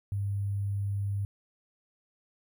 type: tone with sample-and-hold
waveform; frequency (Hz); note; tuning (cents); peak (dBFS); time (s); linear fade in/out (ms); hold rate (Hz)
sine; 100; G2; +35; -28; 0.12-1.25; 0; 11025
effects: none